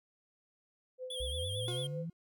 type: tone with tremolo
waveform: sine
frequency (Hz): 510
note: C5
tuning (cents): -44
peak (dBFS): -38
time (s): 0.98-2.06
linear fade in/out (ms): 50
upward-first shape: sine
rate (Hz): 5.2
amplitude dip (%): 60
type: tone with vibrato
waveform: square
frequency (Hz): 3322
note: G#7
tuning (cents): 0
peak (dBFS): -39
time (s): 1.1-1.87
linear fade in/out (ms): 5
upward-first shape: sine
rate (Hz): 8.9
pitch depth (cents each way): 77
type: linear sweep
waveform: sine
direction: up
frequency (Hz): 58.27 to 170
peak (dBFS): -37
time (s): 1.2-2.1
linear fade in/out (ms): 5
type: tone with exponential decay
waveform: 40% pulse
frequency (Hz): 357.9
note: F4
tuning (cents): +42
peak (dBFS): -37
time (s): 1.68-2.13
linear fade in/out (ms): 1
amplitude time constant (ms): 97
effects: none